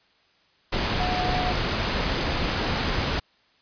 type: tone in noise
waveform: sine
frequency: 728 Hz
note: F#5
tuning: 28 cents flat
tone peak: -27 dBFS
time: 0.99-1.53 s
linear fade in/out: 10 ms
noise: pink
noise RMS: -25 dBFS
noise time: 0.72-3.2 s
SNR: -5 dB
effects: white hiss -62 dBFS RMS until 3.61 s + resampled to 11025 Hz